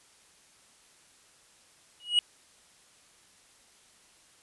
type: tone with exponential growth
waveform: triangle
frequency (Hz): 2904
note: F#7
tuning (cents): -33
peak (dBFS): -15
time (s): 2-2.19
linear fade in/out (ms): 1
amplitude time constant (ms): 41
effects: white hiss -60 dBFS RMS until 4.42 s + resampled to 24000 Hz